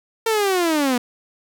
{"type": "linear sweep", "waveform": "sawtooth", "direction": "down", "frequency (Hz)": [457.9, 237.7], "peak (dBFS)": -13, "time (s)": [0.26, 0.98], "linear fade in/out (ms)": 5, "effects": []}